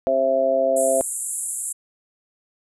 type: harmonic tone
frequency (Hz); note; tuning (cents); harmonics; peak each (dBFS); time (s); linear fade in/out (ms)
133.1; C3; +30; 2 / 3 / 4 / 5; -30 / -31 / -20 / -19; 0.07-1.01; 0
type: band-pass noise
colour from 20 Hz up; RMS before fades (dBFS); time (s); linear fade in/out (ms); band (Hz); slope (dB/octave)
white; -28; 0.76-1.73; 10; 7300 to 11000; 96
effects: none